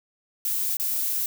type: noise with dropouts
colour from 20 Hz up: violet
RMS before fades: -26 dBFS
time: 0.45-1.26 s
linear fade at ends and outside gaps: 1 ms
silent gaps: 0.769-0.798 s
effects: none